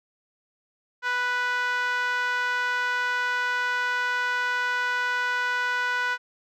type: tone with band-pass filter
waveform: 5% pulse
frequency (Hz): 493.9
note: B4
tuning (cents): 0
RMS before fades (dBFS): -26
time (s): 1.02-6.18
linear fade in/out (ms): 50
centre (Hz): 1300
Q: 5.1
effects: none